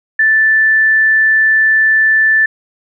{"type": "tone", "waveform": "sine", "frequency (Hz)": 1760, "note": "A6", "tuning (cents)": 0, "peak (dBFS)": -7, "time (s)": [0.19, 2.46], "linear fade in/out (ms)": 5, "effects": []}